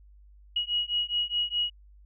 sine beating tone pair, 2900 / 2904.8 Hz, F#7 / F#7, -35 / -33 cents, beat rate 4.8 Hz, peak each -29 dBFS, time 0.56-1.7 s, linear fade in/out 5 ms, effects added 50 Hz sine -51 dBFS peak until 2.05 s

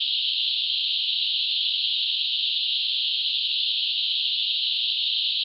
pink band-pass noise, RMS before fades -25 dBFS, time 0-5.44 s, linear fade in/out 10 ms, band 2900 to 4200 Hz, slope 96 dB/octave, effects none

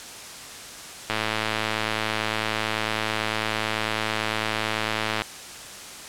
click train, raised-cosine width 0.3 ms, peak -8 dBFS, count 450, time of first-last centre 1.1-5.219 s, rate 109 Hz, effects white hiss -39 dBFS RMS until 6.08 s + low-pass 9000 Hz 12 dB/octave

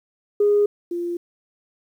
sine tone pair in turn, 412 / 346.4 Hz, G#4 / F4, -14 / -14 cents, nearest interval minor third, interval 300 cents, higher first, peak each -13 / -23 dBFS, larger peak first, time 0.4-0.66 / 0.91-1.17 s, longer neither, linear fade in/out 5 ms, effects tanh soft clip ceiling -9 dBFS + 9-bit

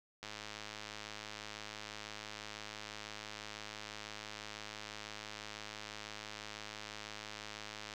click train, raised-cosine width 0.2 ms, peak -27 dBFS, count 818, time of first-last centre 0.23-7.938 s, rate 106 Hz, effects none

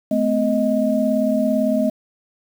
sine tone cluster, 216.8 / 254.6 / 625 Hz, A3 / C4 / D#5, -25 / -47 / +8 cents, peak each -20 dBFS, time 0.11-1.9 s, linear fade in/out 5 ms, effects 7-bit

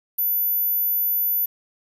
sine tone, 14000 Hz, A9, 10 cents flat, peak -18 dBFS, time 0.18-1.46 s, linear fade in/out 10 ms, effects tanh soft clip ceiling -14 dBFS + 8-bit

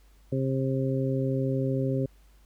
harmonic tone, 133 Hz, C3, 29 cents sharp, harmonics 1 / 2 / 3 / 4, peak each -27 / -30 / -32 / -33 dBFS, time 0.32-2.06 s, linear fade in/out 5 ms, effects added 50 Hz sine -54 dBFS peak until 2.45 s + pink hiss -65 dBFS RMS until 2.45 s

